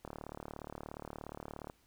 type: click train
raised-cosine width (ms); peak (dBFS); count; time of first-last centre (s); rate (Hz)
1; -29; 62; 0.05-1.699; 37
effects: pink hiss -70 dBFS RMS until 1.86 s